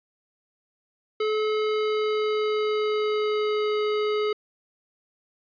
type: tone with pitch glide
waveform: square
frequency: 430 to 422.9 Hz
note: A4 to G#4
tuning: -40 to +31 cents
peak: -23 dBFS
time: 1.2-4.33 s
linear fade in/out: 5 ms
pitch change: -29 cents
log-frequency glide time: 1.34-3.81 s
effects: resampled to 11025 Hz + 10-bit